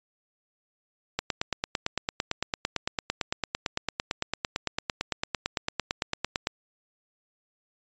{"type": "click train", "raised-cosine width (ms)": 0.2, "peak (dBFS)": -9, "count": 48, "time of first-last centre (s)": [1.19, 6.471], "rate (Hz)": 8.9, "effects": ["resampled to 16000 Hz"]}